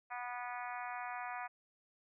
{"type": "harmonic tone", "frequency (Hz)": 245, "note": "B3", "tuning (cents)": -14, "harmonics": [3, 4, 5, 6, 7, 8, 9, 10], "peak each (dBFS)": [-44, -46, -48, -50, -51, -52, -53, -54], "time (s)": [0.1, 1.48], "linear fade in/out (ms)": 20, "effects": []}